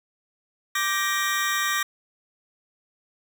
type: chord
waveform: sawtooth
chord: G minor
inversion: second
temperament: just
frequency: 1176 / 1568 / 1881.6 Hz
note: D6 / G6 / Bb6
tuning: +2 / 0 / +16 cents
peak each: -23 / -26 / -22 dBFS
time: 0.75-1.83 s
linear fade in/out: 5 ms
effects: none